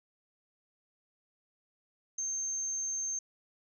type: tone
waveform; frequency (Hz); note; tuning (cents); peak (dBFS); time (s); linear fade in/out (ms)
sine; 6340; G8; +19; -32; 2.18-3.19; 5
effects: none